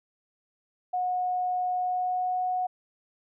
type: tone with pitch glide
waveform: sine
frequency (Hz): 728 to 733.5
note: F#5 to F#5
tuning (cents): -28 to -15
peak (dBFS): -25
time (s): 0.93-2.67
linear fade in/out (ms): 10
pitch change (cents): +13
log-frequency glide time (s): 1.75-2.42
effects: none